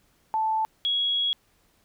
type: tone pair in turn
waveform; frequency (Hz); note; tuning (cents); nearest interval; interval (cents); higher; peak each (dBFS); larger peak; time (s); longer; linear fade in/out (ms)
sine; 878 / 3326; A5 / G#7; -4 / +2; octave + major seventh; 2306; second; -22; neither; 0.34-0.65 / 0.85-1.33; second; 0
effects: pink hiss -65 dBFS RMS until 1.84 s